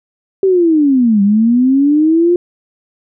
sine linear two-way sweep, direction down then up, 391.9 to 196 to 356.1 Hz, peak -7 dBFS, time 0.43-2.36 s, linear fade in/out 2 ms, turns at 1.22 s, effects none

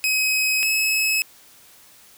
sawtooth tone pair in turn, 2540 / 2577 Hz, D#7 / E7, +35 / -40 cents, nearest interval unison, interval 25 cents, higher second, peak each -15 dBFS, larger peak neither, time 0.04-0.63 / 0.63-1.22 s, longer neither, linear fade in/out 0 ms, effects white hiss -50 dBFS RMS until 2.17 s

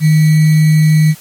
sine tone with sample-and-hold, 155.56 Hz, D#3, in tune, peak -5 dBFS, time 0-1.15 s, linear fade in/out 50 ms, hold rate 2100 Hz, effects white hiss -37 dBFS RMS until 1.2 s + MP3 64 kbps

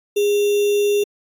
sine tone with sample-and-hold, 410 Hz, G#4, 22 cents flat, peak -14 dBFS, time 0.16-1.04 s, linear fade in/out 10 ms, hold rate 3150 Hz, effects AAC 64 kbps

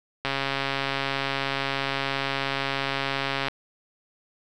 click train, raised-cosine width 0.3 ms, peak -10 dBFS, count 444, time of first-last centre 0.25-3.484 s, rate 137 Hz, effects none

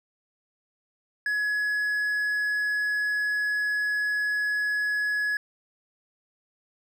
triangle tone, 1687 Hz, G#6, 27 cents sharp, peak -22 dBFS, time 1.26-5.37 s, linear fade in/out 2 ms, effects none

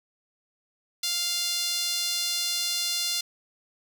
sawtooth tone with high-pass filter, 698.5 Hz, F5, in tune, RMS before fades -28 dBFS, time 1.03-3.21 s, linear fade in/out 5 ms, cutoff 4100 Hz, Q 2, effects none

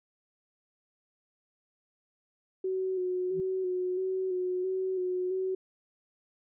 sine tone with vibrato, 370.6 Hz, F#4, 3 cents sharp, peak -28 dBFS, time 2.64-5.55 s, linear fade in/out 5 ms, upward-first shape square, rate 1.5 Hz, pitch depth 26 cents each way
sine tone with exponential growth, 169.1 Hz, E3, 44 cents sharp, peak -33 dBFS, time 3.27-3.4 s, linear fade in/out 0 ms, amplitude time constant 27 ms
effects none

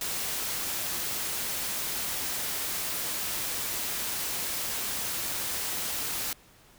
white noise, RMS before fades -32 dBFS, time 0.01-6.33 s, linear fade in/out 2 ms, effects pink hiss -57 dBFS RMS until 6.78 s

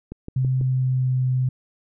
click train, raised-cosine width 3 ms, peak -20 dBFS, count 4, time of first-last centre 0.12-0.612 s, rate 6.1 Hz
sine tone with pitch glide, 130 to 128.28 Hz, C3 to C3, -11 to -34 cents, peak -18 dBFS, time 0.36-1.49 s, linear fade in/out 5 ms, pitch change -23 cents, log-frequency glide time 0.52-1.17 s
effects none

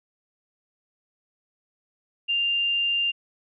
sine tone, 2794 Hz, F7, in tune, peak -21 dBFS, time 2.28-3.12 s, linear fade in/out 20 ms, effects none

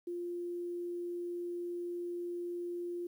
sine tone with quantisation, 349.2 Hz, F4, in tune, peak -36 dBFS, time 0.07-3.07 s, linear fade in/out 5 ms, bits 11, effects none

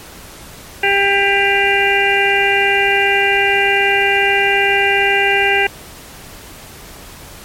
harmonic tone, 397.5 Hz, G4, 24 cents sharp, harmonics 1 / 2 / 4 / 5 / 6 / 7, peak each -18 / -18 / -18 / -18 / -18 / -18 dBFS, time 0.83-5.67 s, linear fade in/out 5 ms, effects pink hiss -36 dBFS RMS until 7.44 s + MP3 64 kbps

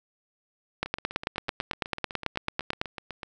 two click trains, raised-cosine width 0.3 ms, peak -10 / -20 dBFS, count 19 / 20, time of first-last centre 0.83-2.815 / 0.86-3.232 s, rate 9.07 / 8.01 Hz, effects none

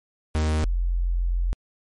45% pulse / sine tone pair in turn, 77.7 / 43.61 Hz, D#2 / F1, -2 / -2 cents, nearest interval minor seventh, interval 1000 cents, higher first, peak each -20 dBFS, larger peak neither, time 0.35-0.64 / 0.64-1.53 s, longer second, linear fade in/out 0 ms, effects MP3 48 kbps

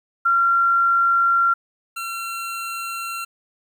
sine / 25% pulse tone pair in turn, 1374 / 1361.4 Hz, F6 / F6, -29 / -45 cents, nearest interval unison, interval 16 cents, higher first, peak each -14 / -23 dBFS, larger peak first, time 0.25-1.54 / 1.96-3.25 s, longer neither, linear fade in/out 10 ms, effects 9-bit

